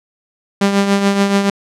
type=tone with tremolo; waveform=sawtooth; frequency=199 Hz; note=G3; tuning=26 cents sharp; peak=-5 dBFS; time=0.61-1.5 s; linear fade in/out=5 ms; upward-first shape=triangle; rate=7 Hz; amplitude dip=60%; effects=low-pass 8000 Hz 12 dB/octave